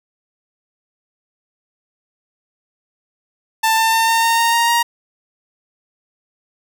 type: tone with pitch steps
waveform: sawtooth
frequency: 889 / 896.2 / 903.5 / 910.8 / 918.2 / 925.7 / 933.2 / 940.8 Hz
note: A5 / A5 / A5 / A#5 / A#5 / A#5 / A#5 / A#5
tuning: +18 / +32 / +46 / -40 / -26 / -12 / +2 / +16 cents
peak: -9 dBFS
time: 3.63-4.83 s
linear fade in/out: 10 ms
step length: 150 ms
effects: none